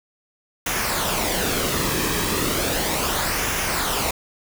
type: noise with flanger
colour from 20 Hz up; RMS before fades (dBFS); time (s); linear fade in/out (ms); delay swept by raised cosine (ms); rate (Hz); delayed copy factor
pink; -23; 0.66-4.11; 5; 0.23 to 1.43; 0.35; -0.5
effects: none